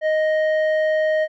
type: tone with low-pass filter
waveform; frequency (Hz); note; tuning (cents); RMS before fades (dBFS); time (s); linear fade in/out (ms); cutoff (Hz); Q
square; 623; D#5; +2; -19; 0.01-1.28; 50; 1600; 1.4
effects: none